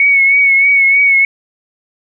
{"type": "tone with vibrato", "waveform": "sine", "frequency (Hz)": 2217, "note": "C#7", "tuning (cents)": 0, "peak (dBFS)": -6, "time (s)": [0, 1.25], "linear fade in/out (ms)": 2, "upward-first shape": "triangle", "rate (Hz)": 3.2, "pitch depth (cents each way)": 43, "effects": []}